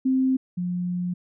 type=tone pair in turn; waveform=sine; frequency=261.6 / 178.19 Hz; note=C4 / F3; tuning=0 / +35 cents; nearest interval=perfect fifth; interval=665 cents; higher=first; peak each=-18 / -24 dBFS; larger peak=first; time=0.05-0.37 / 0.57-1.14 s; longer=second; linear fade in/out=10 ms; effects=none